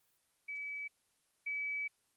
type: tone pair in turn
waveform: sine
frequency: 2290 / 2290 Hz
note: D7 / D7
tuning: -44 / -44 cents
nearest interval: unison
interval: 0 cents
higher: neither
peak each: -39 / -35 dBFS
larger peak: second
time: 0.48-0.88 / 1.46-1.88 s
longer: second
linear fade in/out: 10 ms
effects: white hiss -75 dBFS RMS until 2.16 s + Opus 24 kbps